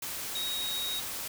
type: tone in noise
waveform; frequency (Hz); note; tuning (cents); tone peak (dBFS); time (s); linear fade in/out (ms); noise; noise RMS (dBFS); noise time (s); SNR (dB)
sine; 3780; A#7; +23; -32; 0.35-1; 5; white; -37; 0.02-1.28; +2
effects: none